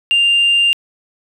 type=tone; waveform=sine; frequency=2794 Hz; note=F7; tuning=in tune; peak=-8 dBFS; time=0.11-0.73 s; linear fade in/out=0 ms; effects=tanh soft clip ceiling -7 dBFS + 8-bit